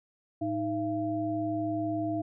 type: tone cluster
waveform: sine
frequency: 110.9 / 312.2 / 679 Hz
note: A2 / D#4 / F5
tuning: +14 / +6 / -49 cents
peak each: -38 / -30 / -33 dBFS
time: 0.41-2.22 s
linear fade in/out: 10 ms
effects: none